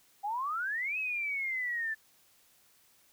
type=exponential two-way sweep; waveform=sine; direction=up then down; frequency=784 to 2590 to 1749 Hz; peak=-31 dBFS; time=0.23-1.95 s; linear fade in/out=20 ms; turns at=0.98 s; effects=white hiss -65 dBFS RMS until 3.12 s